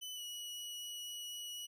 sawtooth tone with pitch glide, 3005 to 2926 Hz, F#7 to F#7, +26 to -20 cents, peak -40 dBFS, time 0.01-1.67 s, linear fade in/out 20 ms, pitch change -46 cents, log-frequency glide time 0.14-0.21 s, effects none

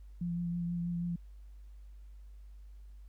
sine tone with vibrato, 172.6 Hz, F3, 20 cents flat, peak -32 dBFS, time 0.21-1.16 s, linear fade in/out 5 ms, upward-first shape triangle, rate 6.2 Hz, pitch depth 22 cents each way, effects added 50 Hz sine -48 dBFS peak until 3.08 s + pink hiss -75 dBFS RMS until 3.08 s

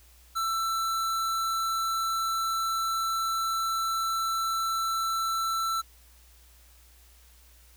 square tone, 1334 Hz, E6, 20 cents sharp, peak -27 dBFS, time 0.35-5.82 s, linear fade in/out 20 ms, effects added 60 Hz sine -55 dBFS peak until 7.76 s + white hiss -59 dBFS RMS until 7.76 s

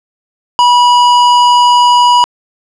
sine tone with hard clipping, 974 Hz, B5, 24 cents flat, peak -6 dBFS, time 0.59-2.24 s, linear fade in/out 0 ms, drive 16 dB, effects low-pass 6000 Hz 12 dB/octave

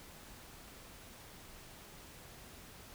silence, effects pink hiss -54 dBFS RMS until 2.94 s

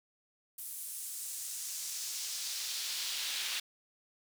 brown noise with high-pass filter sweep, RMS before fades -39 dBFS, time 0.58-3.6 s, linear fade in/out 5 ms, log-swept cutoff 11000 to 3100 Hz, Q 1.4, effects none

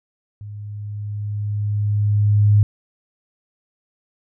sine tone with level ramp, 103.83 Hz, G#2, in tune, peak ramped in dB -31 to -9 dBFS, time 0.41-2.63 s, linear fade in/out 0 ms, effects none

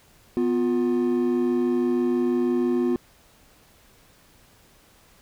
triangle tone pair together, 248.3 / 354.4 Hz, B3 / F4, +9 / +25 cents, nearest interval tritone, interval 616 cents, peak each -20 dBFS, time 0.37-2.96 s, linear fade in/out 0 ms, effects tanh soft clip ceiling -12 dBFS + pink hiss -56 dBFS RMS until 5.21 s

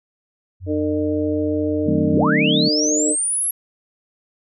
sine tone, 92.3 Hz, F#2, 4 cents flat, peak -27 dBFS, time 0.6-2.27 s, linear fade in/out 50 ms
harmonic tone, 151.2 Hz, D#3, 49 cents flat, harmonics 2 / 3 / 4, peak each -20 / -24 / -26 dBFS, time 0.66-3.16 s, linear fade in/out 50 ms
sine chord, D# diminished seventh, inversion none, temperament equal with one note detuned, 155.56 / 188.01 / 220 / 261.6 Hz, D#3 / F#3 / A3 / C4, 0 / +28 / 0 / 0 cents, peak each -23 dBFS, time 1.86-2.69 s, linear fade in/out 10 ms
sine linear sweep, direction up, 90.4 to 11380 Hz, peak -18 dBFS, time 2.14-3.51 s, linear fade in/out 5 ms
effects none

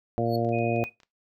harmonic tone, 116.54 Hz, A#2, in tune, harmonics 1 / 2 / 3 / 4 / 5 / 6, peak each -30 / -30 / -30 / -30 / -30 / -30 dBFS, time 0.18-0.84 s, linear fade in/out 0 ms
square tone with exponential growth, 4383 Hz, C#8, 20 cents flat, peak -34 dBFS, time 0.25-0.36 s, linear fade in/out 5 ms, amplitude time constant 23 ms
clicks, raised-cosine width 0.2 ms, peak -37 dBFS, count 6, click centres 0.448 / 0.491 / 0.587 / 0.762 / 1.002 / 1.033 s
sine tone, 2489 Hz, D#7, in tune, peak -35 dBFS, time 0.52-0.9 s, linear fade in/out 20 ms
effects noise-tail reverb RT60 0.2 s tail -18 dB re dry

